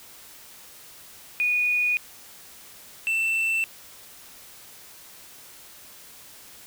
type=tone pair in turn; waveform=sine / triangle; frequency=2462 / 2673 Hz; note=D#7 / E7; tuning=-19 / +23 cents; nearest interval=minor second; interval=142 cents; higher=second; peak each=-20 dBFS; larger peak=neither; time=1.4-1.97 / 3.07-3.64 s; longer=neither; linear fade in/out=0 ms; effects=white hiss -47 dBFS RMS until 6.66 s